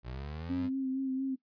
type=linear sweep; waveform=25% pulse; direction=up; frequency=58.27 to 98 Hz; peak=-35 dBFS; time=0.03-0.7 s; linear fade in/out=50 ms
type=tone with vibrato; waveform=sine; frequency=264.8 Hz; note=C4; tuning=21 cents sharp; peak=-30 dBFS; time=0.49-1.36 s; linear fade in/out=20 ms; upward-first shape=sine; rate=4.3 Hz; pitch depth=28 cents each way
effects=noise-tail reverb RT60 0.1 s tail -17 dB re dry + resampled to 11025 Hz